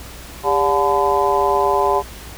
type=harmonic tone with a mistuned harmonic; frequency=144.4 Hz; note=D3; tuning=29 cents flat; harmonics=3 / 4 / 5 / 6 / 7; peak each=-19 / -22 / -21 / -20 / -19 dBFS; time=0.43-2.03 s; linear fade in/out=50 ms; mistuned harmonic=3; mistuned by=-130 cents; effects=added 60 Hz sine -37 dBFS peak until 2.37 s + pink hiss -37 dBFS RMS until 2.37 s